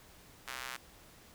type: tone with high-pass filter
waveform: square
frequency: 63.3 Hz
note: B1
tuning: 43 cents sharp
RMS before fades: -43 dBFS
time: 0.47-0.77 s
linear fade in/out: 10 ms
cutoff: 1400 Hz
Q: 1.1
effects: pink hiss -58 dBFS RMS until 1.34 s